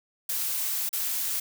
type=noise with dropouts; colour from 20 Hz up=blue; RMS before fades=-29 dBFS; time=0.29-1.4 s; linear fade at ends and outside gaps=5 ms; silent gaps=0.892-0.929 s; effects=none